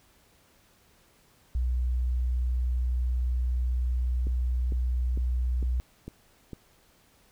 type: tone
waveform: sine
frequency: 61.74 Hz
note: B1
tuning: in tune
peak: -24 dBFS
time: 1.55-5.8 s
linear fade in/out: 0 ms
type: click train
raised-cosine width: 3 ms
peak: -25 dBFS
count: 6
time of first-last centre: 4.27-6.532 s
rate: 2.21 Hz
effects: pink hiss -62 dBFS RMS until 7.31 s